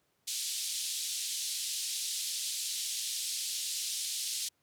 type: band-pass noise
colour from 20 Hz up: pink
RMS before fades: -36 dBFS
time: 0.27-4.49 s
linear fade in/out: 10 ms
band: 3500 to 11000 Hz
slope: 24 dB/octave
effects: pink hiss -75 dBFS RMS until 4.62 s + high-pass 100 Hz 12 dB/octave